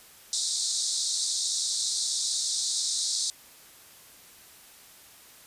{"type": "band-pass noise", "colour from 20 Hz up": "pink", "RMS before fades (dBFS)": -29, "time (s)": [0.33, 3.3], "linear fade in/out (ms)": 0, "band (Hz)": [3700, 9100], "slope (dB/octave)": 96, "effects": ["white hiss -52 dBFS RMS until 5.46 s", "resampled to 32000 Hz"]}